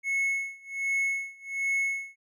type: tone with tremolo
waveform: triangle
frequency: 2191 Hz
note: C#7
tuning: 21 cents flat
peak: -22 dBFS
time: 0.03-2.16 s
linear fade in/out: 50 ms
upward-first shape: sine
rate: 1.3 Hz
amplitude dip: 95%
effects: none